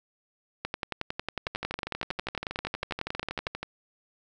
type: two click trains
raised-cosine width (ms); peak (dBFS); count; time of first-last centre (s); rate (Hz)
0.3; -17 / -14; 28 / 32; 1.47-3.63 / 0.65-3.468; 12.5 / 11
effects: none